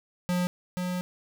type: tone pair in turn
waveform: square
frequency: 178.8 / 180.46 Hz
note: F3 / F#3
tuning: +41 / -43 cents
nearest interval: unison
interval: 16 cents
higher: second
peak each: -25 / -29 dBFS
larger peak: first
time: 0.29-0.47 / 0.77-1.01 s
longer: second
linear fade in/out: 0 ms
effects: none